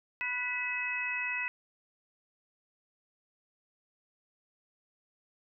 harmonic tone with a mistuned harmonic, 493.9 Hz, B4, in tune, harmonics 2 / 3 / 4 / 5, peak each -43 / -41 / -35 / -34 dBFS, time 0.21-1.48 s, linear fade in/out 0 ms, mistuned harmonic 5, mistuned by +64 cents, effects none

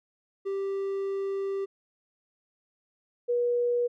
triangle / sine tone pair in turn, 392 / 482.8 Hz, G4 / B4, 0 / -39 cents, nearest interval major third, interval 361 cents, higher second, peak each -26 / -23 dBFS, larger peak second, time 0.45-1.66 / 3.28-3.88 s, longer first, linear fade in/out 20 ms, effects none

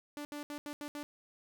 sawtooth tone bursts at uneven times, 293.1 Hz, D4, 3 cents flat, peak -36 dBFS, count 6, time 0.17-0.25 / 0.32-0.43 / 0.5-0.58 / 0.66-0.73 / 0.81-0.88 / 0.95-1.03 s, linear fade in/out 0 ms, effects none

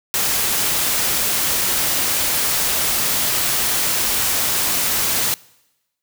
white noise, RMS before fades -19 dBFS, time 0.14-5.34 s, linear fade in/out 0 ms, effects noise-tail reverb RT60 1.0 s tail -24 dB re dry

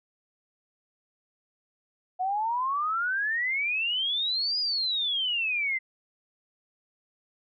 sine exponential two-way sweep, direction up then down, 723 to 4978 to 2038 Hz, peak -25 dBFS, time 2.19-5.79 s, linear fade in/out 20 ms, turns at 4.59 s, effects none

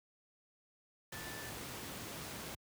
sine tone in noise, 1760 Hz, A6, in tune, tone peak -50 dBFS, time 1.12-1.5 s, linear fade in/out 5 ms, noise pink, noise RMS -45 dBFS, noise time 1.12-2.55 s, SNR -8 dB, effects high-pass 80 Hz 12 dB/octave

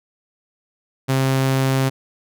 sawtooth tone, 133.3 Hz, C3, 33 cents sharp, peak -12 dBFS, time 1.08-1.9 s, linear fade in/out 20 ms, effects none

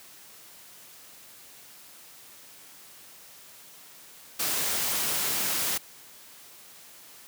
white noise, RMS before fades -28 dBFS, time 4.39-5.78 s, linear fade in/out 10 ms, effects white hiss -50 dBFS RMS until 7.27 s + high-pass 100 Hz 12 dB/octave

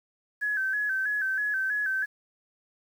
sine tone with vibrato, 1615 Hz, G#6, 49 cents flat, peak -25 dBFS, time 0.41-2.06 s, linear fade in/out 20 ms, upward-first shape square, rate 3.1 Hz, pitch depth 76 cents each way, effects 9-bit

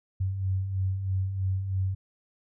sine beating tone pair, 92.5 / 95.6 Hz, F#2 / G2, 0 / -43 cents, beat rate 3.1 Hz, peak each -35 / -26 dBFS, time 0.2-1.95 s, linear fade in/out 10 ms, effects none

